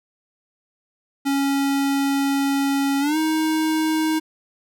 square tone with pitch glide, 277.2 to 314.8 Hz, C#4 to D#4, 0 to +20 cents, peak -19 dBFS, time 1.25-4.2 s, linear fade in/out 20 ms, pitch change +220 cents, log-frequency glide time 3-3.17 s, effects none

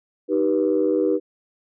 sine chord, Eb augmented, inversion none, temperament just, 311.1 / 388.9 / 486.1 Hz, Eb4 / G4 / B4, 0 / -14 / -28 cents, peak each -21 dBFS, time 0.28-1.2 s, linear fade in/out 50 ms, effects tanh soft clip ceiling -9 dBFS

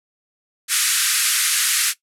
white band-pass noise, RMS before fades -19 dBFS, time 0.68-1.94 s, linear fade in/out 50 ms, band 1300 to 12000 Hz, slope 48 dB/octave, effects noise-tail reverb RT60 0.1 s tail -17 dB re dry

